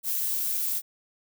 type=noise; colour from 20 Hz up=violet; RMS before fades=-28 dBFS; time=0.03-0.82 s; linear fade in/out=50 ms; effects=none